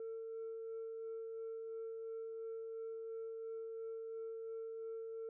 sine tone with tremolo, 450.8 Hz, A4, 42 cents sharp, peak -40 dBFS, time 0-5.29 s, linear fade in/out 2 ms, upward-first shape sine, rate 2.9 Hz, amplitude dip 25%, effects tanh soft clip ceiling -40 dBFS

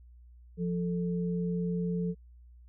sine tone pair together, 174.61 / 440 Hz, F3 / A4, 0 / 0 cents, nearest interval octave + major third, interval 1600 cents, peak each -29 / -36 dBFS, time 0.57-2.15 s, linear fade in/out 50 ms, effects added 60 Hz sine -51 dBFS peak until 2.68 s

